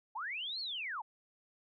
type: linear two-way sweep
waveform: sine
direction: up then down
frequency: 784 to 4435 to 784 Hz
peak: -37 dBFS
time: 0.15-1.02 s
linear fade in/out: 10 ms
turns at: 0.6 s
effects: none